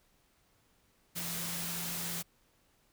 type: tone in noise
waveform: sine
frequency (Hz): 170.7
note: F3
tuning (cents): -39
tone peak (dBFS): -43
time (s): 1.15-2.23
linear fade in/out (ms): 20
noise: white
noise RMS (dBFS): -38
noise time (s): 1.15-2.23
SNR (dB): -8
effects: pink hiss -70 dBFS RMS until 2.92 s